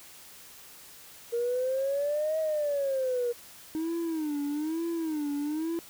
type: exponential two-way sweep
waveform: sine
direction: up then down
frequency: 466.2 to 638 to 473.2 Hz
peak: -25 dBFS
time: 1.32-3.33 s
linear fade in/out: 20 ms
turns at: 2.39 s
type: tone with vibrato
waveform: triangle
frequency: 311.1 Hz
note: D#4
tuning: in tune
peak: -26 dBFS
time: 3.75-5.79 s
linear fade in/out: 0 ms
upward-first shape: sine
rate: 1.1 Hz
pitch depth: 140 cents each way
effects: tanh soft clip ceiling -21 dBFS + white hiss -50 dBFS RMS until 5.89 s